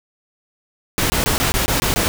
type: noise bursts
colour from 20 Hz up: pink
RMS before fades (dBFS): -18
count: 8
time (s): 0.98-2.08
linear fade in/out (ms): 0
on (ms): 120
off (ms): 20
effects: none